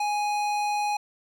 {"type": "tone with tanh clipping", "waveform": "sine", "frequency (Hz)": 830.6, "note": "G#5", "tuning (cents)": 0, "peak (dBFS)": -26, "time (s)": [0, 0.97], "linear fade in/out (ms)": 5, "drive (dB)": 18, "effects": []}